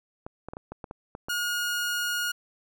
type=clicks; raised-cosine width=1 ms; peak=-23 dBFS; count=9; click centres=0.265 / 0.486 / 0.535 / 0.569 / 0.72 / 0.842 / 0.911 / 1.151 / 1.285 s
type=tone; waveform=sawtooth; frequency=1435 Hz; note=F6; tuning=47 cents sharp; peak=-23 dBFS; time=1.29-2.32 s; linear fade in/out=10 ms
effects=none